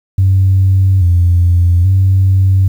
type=tone with vibrato; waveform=sine; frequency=91.3 Hz; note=F#2; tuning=23 cents flat; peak=-5 dBFS; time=0.18-2.68 s; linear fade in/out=5 ms; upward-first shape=square; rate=0.6 Hz; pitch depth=75 cents each way; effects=tanh soft clip ceiling -2 dBFS + 7-bit